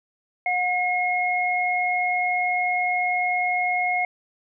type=tone pair together; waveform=sine; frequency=723.1 / 2157 Hz; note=F#5 / C#7; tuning=-40 / -48 cents; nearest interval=octave + perfect fifth; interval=1892 cents; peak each=-23 dBFS; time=0.46-4.05 s; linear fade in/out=2 ms; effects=none